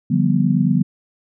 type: chord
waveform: sine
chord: G dominant seventh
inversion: second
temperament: just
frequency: 147 / 176.4 / 196 / 245 Hz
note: D3 / F3 / G3 / B3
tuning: +2 / +18 / 0 / -14 cents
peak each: -19 dBFS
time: 0.1-0.83 s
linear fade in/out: 10 ms
effects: none